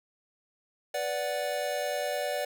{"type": "chord", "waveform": "square", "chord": "B minor", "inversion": "none", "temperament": "equal with one note detuned", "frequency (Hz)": [493.9, 583.6, 740], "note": ["B4", "D5", "F#5"], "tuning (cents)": [0, -11, 0], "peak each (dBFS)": [-37, -32, -36], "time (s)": [0.94, 2.45], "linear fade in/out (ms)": 5, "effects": []}